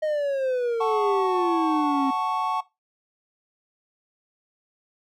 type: exponential sweep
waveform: triangle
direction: down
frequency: 626 to 266.3 Hz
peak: -20 dBFS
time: 0.02-2.11 s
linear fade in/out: 10 ms
type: chord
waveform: triangle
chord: F# minor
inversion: none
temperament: equal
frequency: 740 / 880 / 1108.7 Hz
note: F#5 / A5 / C#6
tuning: 0 / 0 / 0 cents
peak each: -27 / -26 / -24 dBFS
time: 0.8-2.61 s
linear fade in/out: 10 ms
effects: noise-tail reverb RT60 0.2 s tail -18 dB re dry